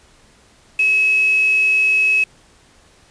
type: tone with quantisation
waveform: sine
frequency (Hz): 2571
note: E7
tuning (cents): -44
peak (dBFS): -12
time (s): 0.79-2.24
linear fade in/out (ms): 5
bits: 5
effects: pink hiss -51 dBFS RMS until 3.1 s + resampled to 22050 Hz